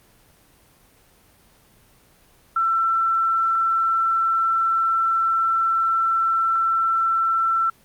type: tone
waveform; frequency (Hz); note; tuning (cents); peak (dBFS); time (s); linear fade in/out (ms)
sine; 1341; E6; +29; -17; 2.56-7.7; 5
effects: pink hiss -55 dBFS RMS until 7.84 s + Opus 24 kbps